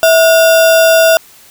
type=tone with sample-and-hold; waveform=sine; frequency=653 Hz; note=E5; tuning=17 cents flat; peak=-4 dBFS; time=0.03-1.17 s; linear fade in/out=0 ms; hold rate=2100 Hz; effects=white hiss -41 dBFS RMS until 1.5 s